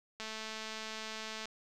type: click train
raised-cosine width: 0.2 ms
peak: -25 dBFS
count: 276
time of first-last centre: 0.2-1.456 s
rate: 219 Hz
effects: none